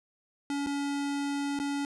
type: tone with dropouts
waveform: square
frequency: 283.2 Hz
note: C#4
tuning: 37 cents sharp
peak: -30 dBFS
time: 0.5-1.85 s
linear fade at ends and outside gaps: 1 ms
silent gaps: 0.663-0.669 / 1.59-1.599 s
effects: resampled to 24000 Hz